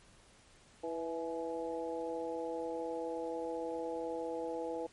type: harmonic tone with a mistuned harmonic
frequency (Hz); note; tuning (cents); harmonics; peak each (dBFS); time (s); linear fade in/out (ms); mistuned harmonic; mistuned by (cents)
164.3; E3; -5; 2 / 3 / 4 / 5; -42 / -38 / -45 / -44; 0.83-4.87; 10; 5; +45
effects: pink hiss -62 dBFS RMS until 4.92 s + MP3 48 kbps